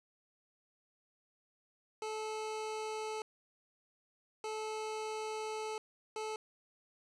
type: tone bursts at uneven times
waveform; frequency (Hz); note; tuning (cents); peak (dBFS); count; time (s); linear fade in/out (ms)
25% pulse; 434.2; A4; -23; -34; 3; 2.02-3.22 / 4.44-5.78 / 6.16-6.36; 2
effects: resampled to 22050 Hz + 10-bit